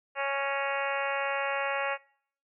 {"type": "harmonic tone with a mistuned harmonic", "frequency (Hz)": 277.2, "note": "C#4", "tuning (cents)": 0, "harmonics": [2, 3, 4, 5, 6, 7, 8, 9, 10], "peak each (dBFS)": [-33, -35, -36, -37, -38, -38, -39, -40, -40], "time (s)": [0.15, 1.98], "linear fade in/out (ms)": 50, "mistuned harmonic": 7, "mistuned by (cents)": -23, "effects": ["noise-tail reverb RT60 0.6 s tail -24 dB re dry"]}